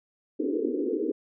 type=band-pass noise; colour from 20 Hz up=pink; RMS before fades=-28 dBFS; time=0.39-1.12 s; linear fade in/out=10 ms; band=250 to 480 Hz; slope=96 dB/octave; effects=none